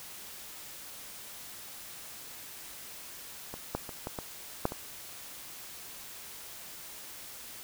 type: clicks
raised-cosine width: 1 ms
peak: -25 / -16 / -26 / -21 / -21 / -12 / -23 dBFS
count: 7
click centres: 3.54 / 3.75 / 3.892 / 4.071 / 4.188 / 4.654 / 4.721 s
effects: white hiss -46 dBFS RMS until 7.63 s